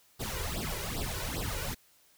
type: noise with flanger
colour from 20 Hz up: pink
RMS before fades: -35 dBFS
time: 0.19-1.75 s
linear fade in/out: 20 ms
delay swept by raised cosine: 0.22 to 2.12 ms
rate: 2.5 Hz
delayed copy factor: +0.9
effects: white hiss -64 dBFS RMS until 2.17 s